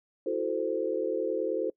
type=chord; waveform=sine; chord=F# half-diminished seventh; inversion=third; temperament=equal with one note detuned; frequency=329.6 / 370 / 440 / 518.7 Hz; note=E4 / F#4 / A4 / C5; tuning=0 / 0 / 0 / -15 cents; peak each=-34 / -33 / -31 / -32 dBFS; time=0.26-1.7 s; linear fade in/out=5 ms; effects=noise-tail reverb RT60 0.1 s tail -23 dB re dry